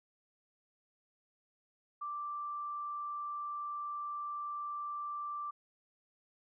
sine tone, 1174.7 Hz, D6, in tune, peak -37 dBFS, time 2.01-5.51 s, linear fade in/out 10 ms, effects none

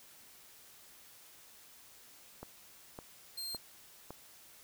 click train, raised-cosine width 1 ms, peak -30 dBFS, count 4, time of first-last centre 2.43-4.106 s, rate 1.79 Hz
sawtooth tone, 4186 Hz, C8, in tune, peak -36 dBFS, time 3.37-3.57 s, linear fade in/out 10 ms
effects white hiss -58 dBFS RMS until 4.63 s

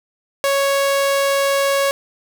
sawtooth tone, 554.4 Hz, C#5, in tune, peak -11 dBFS, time 0.44-1.91 s, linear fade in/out 0 ms, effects none

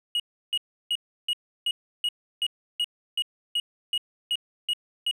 triangle tone bursts, 2894 Hz, F#7, 39 cents flat, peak -21 dBFS, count 14, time 0.15-5.112 s, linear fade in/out 2 ms, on 48 ms, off 330 ms, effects none

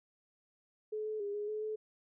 sine tone with pitch steps, 428.7 / 431.3 / 406.2 / 415.8 / 427.8 / 431.6 Hz, A4 / A4 / G#4 / G#4 / A4 / A4, -45 / -35 / -38 / +2 / -49 / -33 cents, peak -35 dBFS, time 0.92-1.76 s, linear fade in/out 10 ms, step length 140 ms, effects none

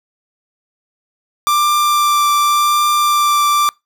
45% pulse tone with vibrato, 1181 Hz, D6, 9 cents sharp, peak -11 dBFS, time 1.47-3.69 s, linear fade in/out 0 ms, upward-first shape triangle, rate 0.88 Hz, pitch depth 11 cents each way, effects noise-tail reverb RT60 0.2 s tail -24 dB re dry

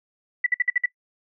sine tone bursts, 1968 Hz, B6, 7 cents flat, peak -17 dBFS, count 6, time 0.44-0.859 s, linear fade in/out 5 ms, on 24 ms, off 55 ms, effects noise-tail reverb RT60 0.1 s tail -20 dB re dry

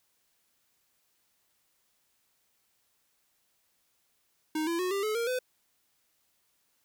square tone with pitch steps, 311.1 / 337.3 / 365.7 / 396.5 / 429.9 / 466.1 / 505.4 Hz, D#4 / E4 / F#4 / G4 / A4 / A#4 / B4, 0 / +40 / -20 / +20 / -40 / 0 / +40 cents, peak -29 dBFS, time 4.55-5.39 s, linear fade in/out 5 ms, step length 120 ms, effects white hiss -73 dBFS RMS until 6.84 s

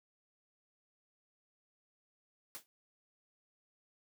white noise with exponential decay, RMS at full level -41 dBFS, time 2.55-2.66 s, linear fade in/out 0 ms, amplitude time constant 23 ms, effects high-pass 150 Hz 12 dB/octave

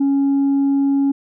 sine tone, 277.2 Hz, C#4, in tune, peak -11 dBFS, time 0-1.12 s, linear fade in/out 10 ms, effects tanh soft clip ceiling -12 dBFS

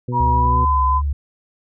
harmonic tone, 123.47 Hz, B2, in tune, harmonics 1 / 2 / 3 / 4, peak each -22 / -28 / -32 / -34 dBFS, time 0.08-0.65 s, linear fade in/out 5 ms
sine tone with pitch glide, 958 to 1015 Hz, A#5 to B5, +47 to +47 cents, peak -15 dBFS, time 0.12-1.02 s, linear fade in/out 50 ms, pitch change +100 cents, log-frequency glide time 0.31-0.61 s
sine tone with vibrato, 69.3 Hz, C#2, in tune, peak -17 dBFS, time 0.2-1.13 s, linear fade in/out 5 ms, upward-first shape triangle, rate 2.7 Hz, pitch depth 87 cents each way
effects none

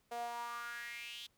sawtooth tone with high-pass filter sweep, 236.8 Hz, A#3, 27 cents sharp, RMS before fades -44 dBFS, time 0.11-1.27 s, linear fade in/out 10 ms, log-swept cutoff 600 to 3500 Hz, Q 5.7, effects pink hiss -75 dBFS RMS until 1.37 s

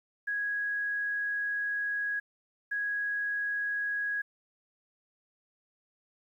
sine tone bursts at uneven times, 1659 Hz, G#6, 2 cents flat, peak -29 dBFS, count 2, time 0.27-2.2 / 2.71-4.22 s, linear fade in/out 10 ms, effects 11-bit

